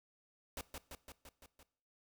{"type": "noise with echo", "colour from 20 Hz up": "pink", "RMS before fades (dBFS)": -43, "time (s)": [0.57, 0.61], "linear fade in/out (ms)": 2, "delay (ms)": 170, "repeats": 6, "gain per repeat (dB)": -3, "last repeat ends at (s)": 1.63, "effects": ["noise-tail reverb RT60 0.6 s tail -20 dB re dry"]}